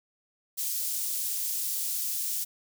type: high-pass noise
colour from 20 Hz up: white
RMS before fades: -31 dBFS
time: 0.57-2.45 s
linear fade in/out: 20 ms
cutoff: 5800 Hz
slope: 12 dB/octave
effects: none